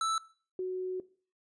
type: tone pair in turn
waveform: square / sine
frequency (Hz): 1318.5 / 370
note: E6 / F#4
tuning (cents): 0 / 0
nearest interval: octave + minor seventh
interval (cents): 2200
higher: first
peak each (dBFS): -29 / -31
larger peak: first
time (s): 0.01-0.18 / 0.59-1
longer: second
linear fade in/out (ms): 2
effects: noise-tail reverb RT60 0.4 s tail -18 dB re dry + resampled to 22050 Hz